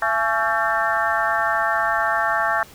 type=harmonic tone with a mistuned harmonic; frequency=224.7 Hz; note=A3; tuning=37 cents sharp; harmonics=3 / 4 / 5 / 6 / 7 / 8; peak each=-25 / -25 / -25 / -25 / -25 / -25 dBFS; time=0.02-2.63 s; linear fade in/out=2 ms; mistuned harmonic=4; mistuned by=-95 cents; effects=pink hiss -45 dBFS RMS until 2.74 s